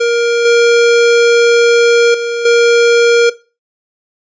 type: tone with level steps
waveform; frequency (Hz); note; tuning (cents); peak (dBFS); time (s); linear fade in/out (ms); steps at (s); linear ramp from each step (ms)
square; 470.6; A#4; +16; -10 / -6 / -15 / -6; 0-3.3; 10; 0.45 / 2.14 / 2.45; 5
effects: noise-tail reverb RT60 0.3 s tail -18 dB re dry + resampled to 16000 Hz